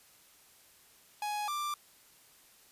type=tone pair in turn; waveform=45% pulse; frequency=835 / 1180.9 Hz; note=G#5 / D6; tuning=+9 / +9 cents; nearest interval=tritone; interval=600 cents; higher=second; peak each=-33 / -33 dBFS; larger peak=neither; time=1.22-1.48 / 1.48-1.74 s; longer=neither; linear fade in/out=2 ms; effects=white hiss -61 dBFS RMS until 2.71 s + resampled to 32000 Hz